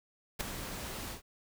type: noise with ADSR envelope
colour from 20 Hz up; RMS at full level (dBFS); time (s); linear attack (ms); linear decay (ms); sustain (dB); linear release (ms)
pink; -30; 0.39-1.22; 19; 5; -11; 110
effects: none